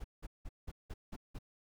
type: noise bursts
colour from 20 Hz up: brown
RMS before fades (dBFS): -43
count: 7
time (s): 0-1.388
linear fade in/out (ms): 10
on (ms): 44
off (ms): 180
effects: none